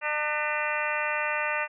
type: harmonic tone with a mistuned harmonic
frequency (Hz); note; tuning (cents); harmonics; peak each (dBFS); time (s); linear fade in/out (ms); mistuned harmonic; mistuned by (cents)
300; D4; +37; 2 / 3 / 4 / 5 / 6 / 7 / 8 / 9; -34 / -34 / -34 / -34 / -34 / -34 / -34 / -34; 0.01-1.68; 50; 7; -77
effects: none